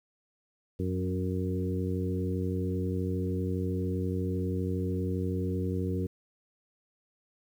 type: harmonic tone with a mistuned harmonic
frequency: 92.5 Hz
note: F#2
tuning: in tune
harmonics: 1 / 2 / 3 / 4 / 5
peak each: -31 / -34 / -36 / -37 / -38 dBFS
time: 0.79-6.07 s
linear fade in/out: 10 ms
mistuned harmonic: 2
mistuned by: -17 cents
effects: 10-bit